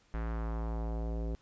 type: tone with low-pass filter sweep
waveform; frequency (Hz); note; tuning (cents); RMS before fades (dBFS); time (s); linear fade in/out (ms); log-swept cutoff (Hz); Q
square; 56.1; A1; +34; -35; 0.14-1.35; 0; 1700 to 480; 1.6
effects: pink hiss -67 dBFS RMS until 1.41 s + resampled to 16000 Hz